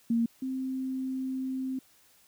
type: tone pair in turn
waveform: sine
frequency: 231.7 / 261.7 Hz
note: A#3 / C4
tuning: -10 / 0 cents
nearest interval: major second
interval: 210 cents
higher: second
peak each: -23 / -30 dBFS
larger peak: first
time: 0.1-0.26 / 0.42-1.79 s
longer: second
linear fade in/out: 5 ms
effects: white hiss -62 dBFS RMS until 2.27 s